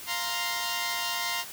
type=chord; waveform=10% pulse; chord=F suspended fourth; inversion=none; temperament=equal; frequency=698.5 / 932.3 / 1046.5 Hz; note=F5 / Bb5 / C6; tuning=0 / 0 / 0 cents; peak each=-27 / -24 / -24 dBFS; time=0.06-1.45 s; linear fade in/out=50 ms; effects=white hiss -42 dBFS RMS until 1.52 s